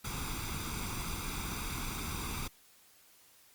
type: noise with comb filter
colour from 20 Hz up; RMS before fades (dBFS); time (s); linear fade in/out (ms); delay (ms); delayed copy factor
pink; -38; 0.04-2.48; 10; 0.83; +0.7
effects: white hiss -62 dBFS RMS until 3.54 s + Opus 48 kbps